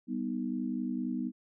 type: chord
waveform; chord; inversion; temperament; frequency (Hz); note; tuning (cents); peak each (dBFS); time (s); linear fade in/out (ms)
sine; G augmented; none; equal; 196 / 246.9 / 311.1; G3 / B3 / D#4; 0 / 0 / 0; -37 / -33 / -38; 0.07-1.32; 50
effects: none